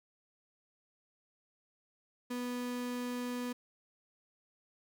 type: tone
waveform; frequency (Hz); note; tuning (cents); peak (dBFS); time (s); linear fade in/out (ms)
35% pulse; 246; B3; -7; -34; 2.3-3.53; 10
effects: none